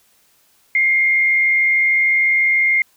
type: tone with frequency modulation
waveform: sine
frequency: 2120 Hz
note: C7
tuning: 22 cents sharp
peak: -12 dBFS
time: 0.75-2.82 s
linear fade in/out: 2 ms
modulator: 86.4 Hz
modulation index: 0.47
effects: white hiss -57 dBFS RMS until 2.96 s